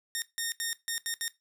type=tone bursts at uneven times; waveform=10% pulse; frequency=1840 Hz; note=A#6; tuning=23 cents flat; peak=-22 dBFS; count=6; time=0.15-0.22 / 0.38-0.52 / 0.6-0.73 / 0.88-0.98 / 1.06-1.14 / 1.21-1.28 s; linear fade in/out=0 ms; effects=noise-tail reverb RT60 0.2 s tail -17 dB re dry